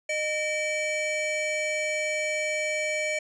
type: tone pair together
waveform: square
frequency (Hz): 613 / 2310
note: D#5 / D7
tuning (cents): -26 / -29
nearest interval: octave + major seventh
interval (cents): 2297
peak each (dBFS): -30 / -29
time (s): 0.09-3.19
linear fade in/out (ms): 5
effects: resampled to 22050 Hz